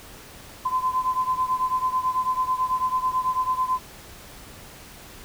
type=beating tone pair; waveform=sine; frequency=1021 / 1030.1 Hz; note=C6 / C6; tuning=-43 / -27 cents; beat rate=9.1 Hz; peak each=-23 / -26 dBFS; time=0.65-3.79 s; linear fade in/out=10 ms; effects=pink hiss -44 dBFS RMS until 5.24 s